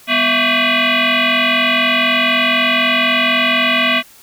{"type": "tone with frequency modulation", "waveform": "sine", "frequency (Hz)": 247, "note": "B3", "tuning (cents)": 0, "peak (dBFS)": -11, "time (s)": [0.07, 4.03], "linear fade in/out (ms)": 50, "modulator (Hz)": 450, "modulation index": 6.8, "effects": ["white hiss -44 dBFS RMS until 4.22 s"]}